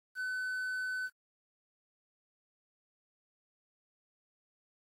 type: tone with quantisation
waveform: triangle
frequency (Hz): 1510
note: F#6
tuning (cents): +35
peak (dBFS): -32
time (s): 0.15-1.1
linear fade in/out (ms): 50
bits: 10
effects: AAC 48 kbps